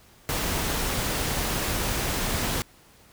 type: noise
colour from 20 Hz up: pink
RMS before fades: -27 dBFS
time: 0.29-2.62 s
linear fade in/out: 0 ms
effects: pink hiss -55 dBFS RMS until 3.12 s